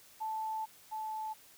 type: tone pair in turn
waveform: sine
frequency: 877 / 870.9 Hz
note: A5 / A5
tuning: -6 / -18 cents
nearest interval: unison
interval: 12 cents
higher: first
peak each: -34 / -36 dBFS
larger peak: first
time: 0.2-0.66 / 0.91-1.34 s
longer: first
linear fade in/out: 20 ms
effects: white hiss -59 dBFS RMS until 1.57 s